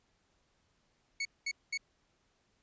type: tone bursts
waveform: sawtooth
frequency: 2217 Hz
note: C#7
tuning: in tune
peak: -29 dBFS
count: 3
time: 1.2-1.776 s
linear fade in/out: 5 ms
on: 52 ms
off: 210 ms
effects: pink hiss -74 dBFS RMS until 2.62 s + resampled to 16000 Hz